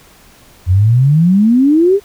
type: exponential sweep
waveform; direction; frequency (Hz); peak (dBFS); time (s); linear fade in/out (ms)
sine; up; 86 to 416; -6; 0.66-2; 50
effects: pink hiss -44 dBFS RMS until 2.04 s